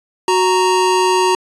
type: tone pair together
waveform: square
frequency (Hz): 370 / 932.3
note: F#4 / A#5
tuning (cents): 0 / 0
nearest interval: octave + major third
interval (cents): 1600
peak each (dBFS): -15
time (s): 0.28-1.35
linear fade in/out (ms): 2
effects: resampled to 22050 Hz